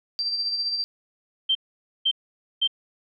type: tone with tremolo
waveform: sine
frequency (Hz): 4699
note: D8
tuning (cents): 0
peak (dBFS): -22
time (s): 0.19-0.84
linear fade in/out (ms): 0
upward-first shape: sine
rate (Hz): 15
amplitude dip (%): 45
type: tone bursts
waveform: sine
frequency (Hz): 3136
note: G7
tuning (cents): 0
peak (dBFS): -18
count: 3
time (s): 1.49-2.676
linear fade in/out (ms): 10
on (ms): 62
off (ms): 500
effects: none